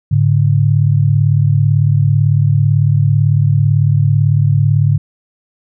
sine tone pair together, 105.6 / 143.6 Hz, G#2 / D3, +29 / -39 cents, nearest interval perfect fourth, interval 532 cents, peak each -11 dBFS, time 0.11-4.98 s, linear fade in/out 10 ms, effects none

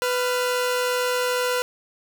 sawtooth tone pair together, 497.4 / 1390 Hz, B4 / F6, +12 / -9 cents, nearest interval octave + tritone, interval 1779 cents, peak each -18 / -25 dBFS, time 0.02-1.62 s, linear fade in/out 0 ms, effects none

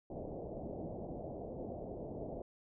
white low-pass noise, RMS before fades -44 dBFS, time 0.1-2.42 s, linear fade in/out 2 ms, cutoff 690 Hz, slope 48 dB/octave, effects none

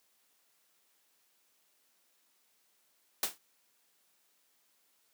white noise with exponential decay, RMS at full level -27 dBFS, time 3.23-3.38 s, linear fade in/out 2 ms, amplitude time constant 31 ms, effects white hiss -72 dBFS RMS until 5.13 s + high-pass 200 Hz 12 dB/octave

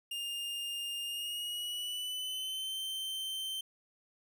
45% pulse tone with pitch glide, 2817 to 3108 Hz, F7 to G7, +14 to -16 cents, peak -36 dBFS, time 0.11-3.61 s, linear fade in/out 5 ms, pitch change +170 cents, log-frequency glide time 1.03-2.78 s, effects none

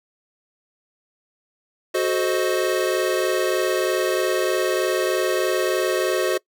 square chord, F# diminished seventh, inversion none, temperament equal with one note detuned, 370 / 433.2 / 523.3 / 622.3 Hz, F#4 / A4 / C5 / Eb5, 0 / -27 / 0 / 0 cents, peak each -23 / -28 / -26 / -27 dBFS, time 1.94-6.38 s, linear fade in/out 10 ms, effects noise-tail reverb RT60 0.1 s tail -23 dB re dry

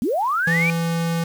sine linear sweep, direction up, 199.5 to 2409 Hz, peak -18 dBFS, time 0.02-0.7 s, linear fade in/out 0 ms
square tone, 167 Hz, E3, 23 cents sharp, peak -20 dBFS, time 0.47-1.24 s, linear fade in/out 5 ms
effects 7-bit

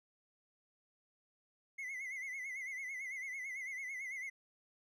triangle tone with vibrato, 2088 Hz, C7, 4 cents flat, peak -39 dBFS, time 1.78-4.3 s, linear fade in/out 10 ms, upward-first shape sine, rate 9 Hz, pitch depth 91 cents each way, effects none

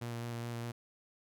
sawtooth tone with vibrato, 118 Hz, A#2, 22 cents sharp, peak -34 dBFS, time 0.01-0.72 s, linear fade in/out 10 ms, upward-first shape square, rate 4.8 Hz, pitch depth 11 cents each way, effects none

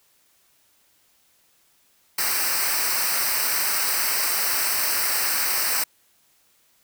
white noise with comb filter, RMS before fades -23 dBFS, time 2.18-5.84 s, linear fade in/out 5 ms, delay 0.29 ms, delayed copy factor -0.8, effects white hiss -62 dBFS RMS until 6.83 s

